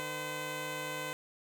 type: tone pair together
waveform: 10% pulse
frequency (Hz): 151.62 / 510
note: D#3 / C5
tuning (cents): -44 / -44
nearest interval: octave + major sixth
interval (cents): 2100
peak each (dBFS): -34 / -29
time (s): 0-1.13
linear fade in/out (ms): 0
effects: none